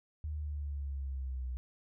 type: linear sweep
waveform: sine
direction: down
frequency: 76.7 to 62 Hz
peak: -35 dBFS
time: 0.24-1.57 s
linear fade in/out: 0 ms
effects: none